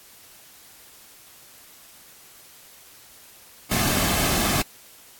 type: noise with comb filter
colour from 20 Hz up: pink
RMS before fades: -22 dBFS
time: 3.71-4.62 s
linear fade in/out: 5 ms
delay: 2.1 ms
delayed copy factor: -0.5
effects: white hiss -49 dBFS RMS until 5.19 s + AAC 64 kbps